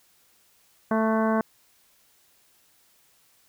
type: harmonic tone with a mistuned harmonic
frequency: 221 Hz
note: A3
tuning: 8 cents sharp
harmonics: 1 / 2 / 3 / 4 / 5 / 6 / 7 / 8 / 9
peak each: -23 / -29 / -27 / -32 / -30 / -44 / -34 / -44 / -47 dBFS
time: 0.91-1.41 s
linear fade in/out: 2 ms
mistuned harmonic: 7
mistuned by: -27 cents
effects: white hiss -62 dBFS RMS until 3.48 s